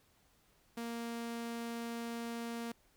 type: tone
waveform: sawtooth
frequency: 233.1 Hz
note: A#3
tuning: in tune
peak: -35 dBFS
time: 0.77-2.72 s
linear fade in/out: 5 ms
effects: pink hiss -70 dBFS RMS until 2.96 s